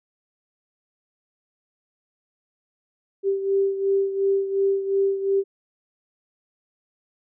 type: beating tone pair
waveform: sine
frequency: 391.6 / 394.4 Hz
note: G4 / G4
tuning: -2 / +11 cents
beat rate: 2.8 Hz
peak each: -20 / -26 dBFS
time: 3.23-5.44 s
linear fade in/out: 50 ms
effects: none